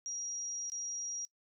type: tone with dropouts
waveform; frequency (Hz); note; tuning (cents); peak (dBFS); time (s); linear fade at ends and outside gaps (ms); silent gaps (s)
sine; 5710; F8; +37; -37; 0.06-1.25; 0; 0.699-0.719
effects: noise-tail reverb RT60 0.1 s tail -21 dB re dry